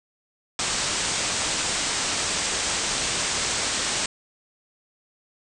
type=low-pass noise; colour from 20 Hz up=white; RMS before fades=-26 dBFS; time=0.59-4.06 s; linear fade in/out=2 ms; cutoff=8700 Hz; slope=96 dB/octave; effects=none